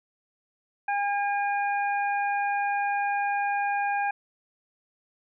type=harmonic tone; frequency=810 Hz; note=G#5; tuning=43 cents flat; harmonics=1 / 2 / 3; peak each=-25 / -31 / -35 dBFS; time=0.88-4.11 s; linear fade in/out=5 ms; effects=none